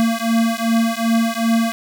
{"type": "beating tone pair", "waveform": "square", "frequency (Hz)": [227, 229.6], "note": ["A#3", "A#3"], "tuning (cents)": [-46, -26], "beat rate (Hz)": 2.6, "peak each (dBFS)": -19, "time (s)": [0, 1.72], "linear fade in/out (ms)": 0, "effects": []}